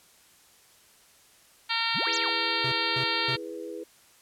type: harmonic tone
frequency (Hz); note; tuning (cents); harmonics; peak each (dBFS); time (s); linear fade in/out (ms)
458; A#4; -31; 2 / 3 / 4 / 5 / 6 / 7 / 8 / 9 / 10; -34 / -34 / -34 / -34 / -34 / -34 / -34 / -34 / -34; 1.69-3.37; 20
type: exponential two-way sweep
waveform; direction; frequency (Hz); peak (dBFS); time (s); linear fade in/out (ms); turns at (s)
sine; up then down; 103.83 to 7902 to 573; -33; 1.94-2.3; 20; 2.15
type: chord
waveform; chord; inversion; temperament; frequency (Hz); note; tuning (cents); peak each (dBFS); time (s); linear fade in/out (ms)
sine; E major; none; equal; 329.6 / 415.3 / 493.9; E4 / G#4 / B4; 0 / 0 / 0; -39; 2.06-3.84; 10
type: tone bursts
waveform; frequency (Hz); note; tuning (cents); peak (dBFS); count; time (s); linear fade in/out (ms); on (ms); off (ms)
square; 130.81; C3; 0; -33; 3; 2.64-3.36; 5; 80; 240
effects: white hiss -58 dBFS RMS until 4.21 s + low-pass 12000 Hz 12 dB/octave